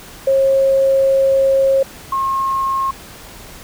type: tone pair in turn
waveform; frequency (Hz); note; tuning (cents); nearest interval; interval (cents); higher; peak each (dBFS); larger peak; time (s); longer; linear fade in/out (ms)
sine; 540 / 1076; C#5 / C6; -45 / +48; octave; 1193; second; -10 / -15; first; 0.27-1.83 / 2.12-2.91; first; 5
effects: pink hiss -37 dBFS RMS until 3.63 s